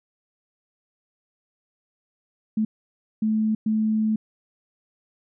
sine tone bursts at uneven times, 217.4 Hz, A3, 21 cents flat, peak -19 dBFS, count 3, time 2.57-2.65 / 3.22-3.55 / 3.66-4.16 s, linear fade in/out 5 ms, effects none

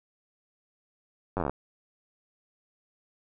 slowing click train, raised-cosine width 1 ms, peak -15 dBFS, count 11, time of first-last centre 1.37-1.496 s, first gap 10 ms, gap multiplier 1.05, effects none

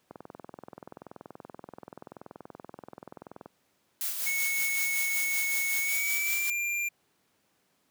click train, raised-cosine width 1 ms, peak -28 dBFS, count 71, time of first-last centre 0.11-3.459 s, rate 20.9 Hz
blue noise with tremolo, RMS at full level -31 dBFS, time 4.01-6.5 s, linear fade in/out 0 ms, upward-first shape sine, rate 5.3 Hz, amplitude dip 45%
square tone with pitch glide, 2201 to 2386 Hz, C#7 to D7, -13 to +27 cents, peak -29 dBFS, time 4.26-6.89 s, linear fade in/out 10 ms, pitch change +140 cents, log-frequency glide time 5.77-6.52 s
effects pink hiss -71 dBFS RMS until 7.9 s + high-pass 150 Hz 12 dB/octave

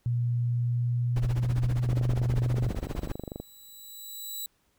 sine tone with pitch glide, 120 to 122.24 Hz, B2 to B2, -49 to -17 cents, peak -24 dBFS, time 0.06-2.69 s, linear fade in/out 0 ms, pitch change +32 cents, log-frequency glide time 0.44-1.86 s
brown noise with tremolo, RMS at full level -30 dBFS, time 1.16-3.12 s, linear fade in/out 2 ms, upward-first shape sine, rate 15 Hz, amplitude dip 95%
click train, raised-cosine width 2 ms, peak -22 dBFS, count 38, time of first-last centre 1.89-3.4 s, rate 24.5 Hz
10% pulse tone with exponential growth, 3932 Hz, B7, 8 cents flat, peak -25 dBFS, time 2.34-4.46 s, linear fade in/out 1 ms, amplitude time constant 460 ms
effects pink hiss -70 dBFS RMS until 4.78 s

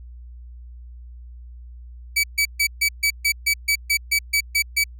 sawtooth tone bursts, 2288 Hz, D7, 46 cents flat, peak -13 dBFS, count 13, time 2.16-4.841 s, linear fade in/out 10 ms, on 77 ms, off 140 ms, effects added 60 Hz sine -37 dBFS peak until 4.99 s

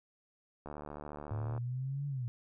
click train, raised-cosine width 1 ms, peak -30 dBFS, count 69, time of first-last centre 0.66-1.578 s, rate 74.1 Hz
sine linear two-way sweep, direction up then down, 103.83 to 144.3 to 115.8 Hz, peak -34 dBFS, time 1.31-2.28 s, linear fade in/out 0 ms, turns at 2.07 s
effects none

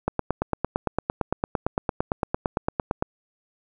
click train, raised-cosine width 1 ms, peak -8 dBFS, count 27, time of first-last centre 0.08-3.025 s, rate 8.83 Hz, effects none

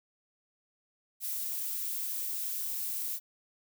violet noise, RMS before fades -35 dBFS, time 1.2-3.2 s, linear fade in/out 50 ms, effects none

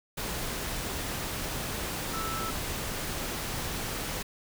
sine tone in noise, 1318.5 Hz, E6, in tune, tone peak -34 dBFS, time 2.13-2.51 s, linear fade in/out 10 ms, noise pink, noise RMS -34 dBFS, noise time 0.17-4.23 s, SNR -3 dB, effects none

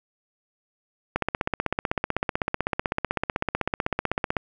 click train, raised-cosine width 0.5 ms, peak -8 dBFS, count 52, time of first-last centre 1.16-4.368 s, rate 15.9 Hz, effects none

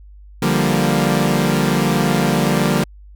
sawtooth chord, G minor seventh, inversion second, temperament equal, 146.83 / 174.61 / 196 / 233.1 Hz, D3 / F3 / G3 / Bb3, 0 / 0 / 0 / 0 cents, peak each -16 dBFS, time 0.42-2.84 s, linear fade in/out 5 ms, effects added 50 Hz sine -38 dBFS peak until 3.15 s

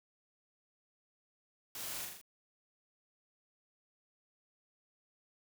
white noise with echo, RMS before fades -44 dBFS, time 1.75-2.05 s, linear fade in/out 2 ms, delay 41 ms, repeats 4, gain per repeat -3 dB, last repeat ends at 2.214 s, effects none

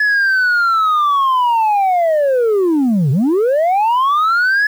sine linear two-way sweep, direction down then up, 1715 to 124.1 to 1715 Hz, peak -8 dBFS, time 0-4.67 s, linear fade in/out 5 ms, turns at 3.11 s, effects tanh soft clip ceiling -10 dBFS + 7-bit

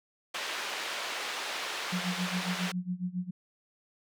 white band-pass noise, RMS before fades -36 dBFS, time 0.34-2.72 s, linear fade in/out 5 ms, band 490 to 3400 Hz, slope 12 dB/octave
sine tone with tremolo, 180.6 Hz, F#3, 42 cents flat, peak -28 dBFS, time 1.92-3.31 s, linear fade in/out 10 ms, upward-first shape sine, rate 7.3 Hz, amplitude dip 90%
effects none

